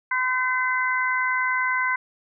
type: harmonic tone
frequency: 510 Hz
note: C5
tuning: 44 cents flat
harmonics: 2 / 3 / 4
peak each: -25 / -25 / -25 dBFS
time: 0.11-1.96 s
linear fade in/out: 5 ms
effects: none